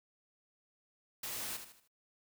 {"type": "noise with echo", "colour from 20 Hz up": "white", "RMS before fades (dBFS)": -41, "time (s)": [1.23, 1.57], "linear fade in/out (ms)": 5, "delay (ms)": 77, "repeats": 4, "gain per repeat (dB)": -8, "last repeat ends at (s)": 1.878, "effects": ["noise-tail reverb RT60 0.1 s tail -24 dB re dry"]}